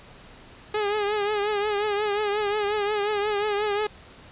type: tone with vibrato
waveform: sawtooth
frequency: 415.3 Hz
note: G#4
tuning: in tune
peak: -19 dBFS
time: 0.74-3.87 s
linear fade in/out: 5 ms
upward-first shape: triangle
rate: 5.6 Hz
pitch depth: 70 cents each way
effects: pink hiss -48 dBFS RMS until 4.31 s + resampled to 8000 Hz